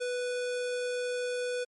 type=tone; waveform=square; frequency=493.9 Hz; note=B4; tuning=in tune; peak=-31 dBFS; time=0-1.65 s; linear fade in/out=20 ms; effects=MP3 48 kbps